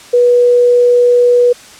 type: tone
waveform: sine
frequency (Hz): 487.2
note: B4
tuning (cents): -24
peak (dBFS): -5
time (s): 0.13-1.53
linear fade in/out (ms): 10
effects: white hiss -36 dBFS RMS until 1.79 s + low-pass 8000 Hz 12 dB/octave